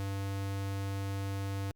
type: tone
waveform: square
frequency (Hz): 98.3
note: G2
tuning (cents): +5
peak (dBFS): -34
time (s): 0-1.71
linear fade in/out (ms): 0
effects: Opus 48 kbps